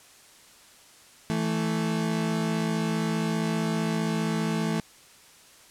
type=tone pair together; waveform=35% pulse; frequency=164.81 / 220 Hz; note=E3 / A3; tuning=0 / 0 cents; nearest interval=perfect fourth; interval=500 cents; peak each=-26 dBFS; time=1.3-4.8 s; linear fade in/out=0 ms; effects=white hiss -53 dBFS RMS until 5.7 s + low-pass 10000 Hz 12 dB/octave